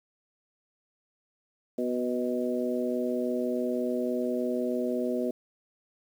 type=harmonic tone with a mistuned harmonic; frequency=123.47 Hz; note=B2; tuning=in tune; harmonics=2 / 3 / 4 / 5; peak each=-30 / -32 / -33 / -34 dBFS; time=1.78-5.31 s; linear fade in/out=5 ms; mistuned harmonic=5; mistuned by=+17 cents; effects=9-bit